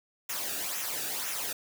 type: noise with flanger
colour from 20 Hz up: white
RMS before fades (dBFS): -34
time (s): 0.29-1.53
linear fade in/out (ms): 5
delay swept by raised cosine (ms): 0.22 to 0.98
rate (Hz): 2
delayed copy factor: -0.6
effects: none